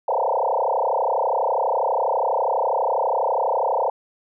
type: tone with frequency modulation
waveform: sine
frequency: 719 Hz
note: F#5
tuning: 50 cents flat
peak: -18 dBFS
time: 0.08-3.9 s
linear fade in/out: 5 ms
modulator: 32.2 Hz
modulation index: 7.3
effects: none